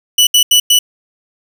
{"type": "tone bursts at uneven times", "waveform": "sawtooth", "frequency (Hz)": 2960, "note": "F#7", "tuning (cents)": 0, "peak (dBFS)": -3, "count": 4, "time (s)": [[0.18, 0.27], [0.34, 0.43], [0.51, 0.6], [0.7, 0.79]], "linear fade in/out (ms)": 5, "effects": []}